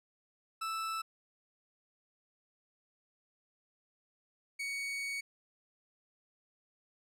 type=tone pair in turn; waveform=40% pulse; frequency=1318.5 / 2235 Hz; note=E6 / C#7; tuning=0 / +14 cents; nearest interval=major sixth; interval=914 cents; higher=second; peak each=-34 / -35 dBFS; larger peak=first; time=0.61-1.02 / 4.59-5.21 s; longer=second; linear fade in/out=10 ms; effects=low-pass 11000 Hz 12 dB/octave